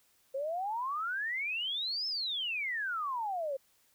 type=exponential two-way sweep; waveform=sine; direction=up then down; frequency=523.3 to 5320 to 523.3 Hz; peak=-32 dBFS; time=0.34-3.57 s; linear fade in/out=10 ms; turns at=2.07 s; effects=white hiss -69 dBFS RMS until 3.94 s